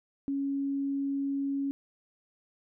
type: tone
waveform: sine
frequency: 277.2 Hz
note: C#4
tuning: in tune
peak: -28 dBFS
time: 0.28-1.71 s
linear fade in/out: 0 ms
effects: none